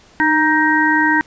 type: harmonic tone with a mistuned harmonic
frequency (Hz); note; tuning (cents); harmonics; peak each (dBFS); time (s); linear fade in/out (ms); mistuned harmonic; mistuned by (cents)
313; D#4; +10; 1 / 3 / 5 / 6; -17 / -17 / -17 / -17; 0.2-1.21; 0; 1; -31
effects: pink hiss -48 dBFS RMS until 1.26 s + resampled to 16000 Hz